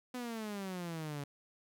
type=exponential sweep; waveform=sawtooth; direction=down; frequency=253.1 to 140 Hz; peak=-35 dBFS; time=0.14-1.24 s; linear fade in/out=5 ms; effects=none